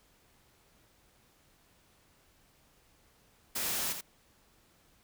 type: noise with echo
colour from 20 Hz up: white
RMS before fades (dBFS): -34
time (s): 3.55-3.93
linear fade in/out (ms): 10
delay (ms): 82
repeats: 1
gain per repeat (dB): -7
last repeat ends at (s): 4.012
effects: pink hiss -66 dBFS RMS until 5.03 s